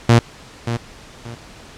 sawtooth tone with echo, 117.5 Hz, A#2, 14 cents sharp, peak -4 dBFS, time 0.09-0.19 s, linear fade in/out 5 ms, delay 580 ms, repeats 2, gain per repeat -11 dB, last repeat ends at 1.35 s, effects pink hiss -41 dBFS RMS until 1.77 s + low-pass 7000 Hz 12 dB/octave

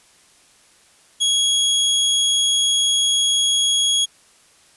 sawtooth tone, 3322 Hz, G#7, in tune, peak -12 dBFS, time 1.2-4.06 s, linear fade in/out 20 ms, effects white hiss -53 dBFS RMS until 4.76 s + resampled to 24000 Hz

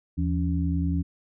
sine tone cluster, 80.3 / 171 / 280 Hz, E2 / F3 / C#4, -45 / -36 / +18 cents, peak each -25 / -27 / -30 dBFS, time 0.17-1.03 s, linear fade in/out 20 ms, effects none

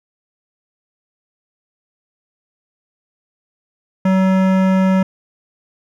sine tone with hard clipping, 189 Hz, F#3, 37 cents sharp, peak -13 dBFS, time 4.05-5.03 s, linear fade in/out 5 ms, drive 17 dB, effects none

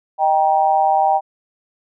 sine tone with amplitude modulation, 784 Hz, G5, in tune, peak -8 dBFS, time 0.18-1.21 s, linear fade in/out 50 ms, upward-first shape sine, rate 162 Hz, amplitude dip 90%, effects none

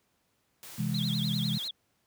white noise, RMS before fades -46 dBFS, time 0.63-1.68 s, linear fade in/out 0 ms
sine chord, C augmented, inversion none, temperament equal, 130.81 / 164.81 / 207.7 Hz, C3 / E3 / G#3, 0 / 0 / 0 cents, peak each -32 dBFS, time 0.78-1.58 s, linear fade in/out 10 ms
sine tone with vibrato, 3690 Hz, A#7, 18 cents flat, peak -33 dBFS, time 0.94-1.71 s, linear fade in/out 5 ms, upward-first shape sine, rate 10 Hz, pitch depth 230 cents each way
effects pink hiss -73 dBFS RMS until 2.06 s + high-pass 80 Hz 12 dB/octave

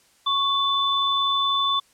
sine tone pair together, 1105 / 3508 Hz, C#6 / A7, -6 / -6 cents, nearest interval octave + minor sixth, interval 2000 cents, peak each -22 dBFS, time 0.26-1.8 s, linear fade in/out 10 ms, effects white hiss -59 dBFS RMS until 1.93 s + low-pass 10000 Hz 12 dB/octave

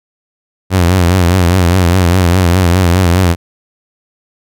sawtooth tone with vibrato, 89.6 Hz, F2, 45 cents sharp, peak -3 dBFS, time 0.7-3.36 s, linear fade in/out 50 ms, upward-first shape triangle, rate 4.9 Hz, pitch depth 120 cents each way, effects none

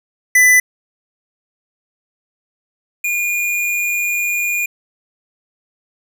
square tone pair in turn, 1997 / 2428 Hz, B6 / D#7, +19 / -43 cents, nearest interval minor third, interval 338 cents, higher second, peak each -8 / -17 dBFS, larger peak first, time 0.35-0.6 / 3.04-4.66 s, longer second, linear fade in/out 5 ms, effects none

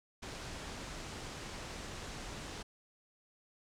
pink low-pass noise, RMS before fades -45 dBFS, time 0.22-2.63 s, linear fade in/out 10 ms, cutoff 8000 Hz, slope 24 dB/octave, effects none

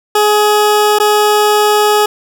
20% pulse tone with dropouts, 420 Hz, G#4, 19 cents sharp, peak -3 dBFS, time 0.15-2.06 s, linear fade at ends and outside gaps 5 ms, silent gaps 0.987-0.999 s, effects none

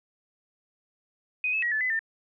sine tone with pitch steps, 2499 / 2595 / 1908 / 1739 / 2014 / 1796 Hz, D#7 / E7 / A#6 / A6 / B6 / A6, +7 / -28 / +40 / -21 / +33 / +35 cents, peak -24 dBFS, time 1.44-1.992 s, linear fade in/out 2 ms, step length 92 ms, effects none

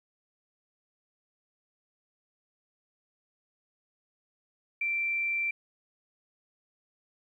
sine tone, 2349 Hz, D7, in tune, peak -27 dBFS, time 4.81-5.51 s, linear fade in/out 5 ms, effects 11-bit

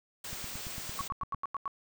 white band-stop noise, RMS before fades -41 dBFS, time 0.24-1.08 s, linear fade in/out 5 ms, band 9400 to 14000 Hz, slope 96 dB/octave
click train, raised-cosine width 5 ms, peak -31 dBFS, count 10, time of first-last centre 0.33-1.346 s, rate 8.86 Hz
sine tone bursts, 1114 Hz, C#6, 8 cents sharp, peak -31 dBFS, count 7, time 0.99-1.678 s, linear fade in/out 0 ms, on 22 ms, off 89 ms
effects none

